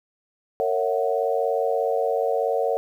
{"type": "chord", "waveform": "sine", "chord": "F# dominant seventh", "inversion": "first", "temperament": "equal with one note detuned", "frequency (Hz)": [457.6, 554.4, 659.3, 740], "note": ["A#4", "C#5", "E5", "F#5"], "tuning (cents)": [-32, 0, 0, 0], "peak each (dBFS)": [-24, -25, -28, -27], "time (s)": [0.6, 2.77], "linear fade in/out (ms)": 0, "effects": ["9-bit"]}